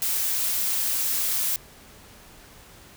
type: noise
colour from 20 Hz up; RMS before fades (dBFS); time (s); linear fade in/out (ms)
blue; -25; 0.02-1.56; 0
effects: pink hiss -49 dBFS RMS until 2.96 s